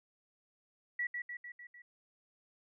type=tone with echo; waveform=sine; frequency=1941 Hz; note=B6; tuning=31 cents flat; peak=-32 dBFS; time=0.99-1.07 s; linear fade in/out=5 ms; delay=150 ms; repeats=5; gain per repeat=-4 dB; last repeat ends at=1.82 s; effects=none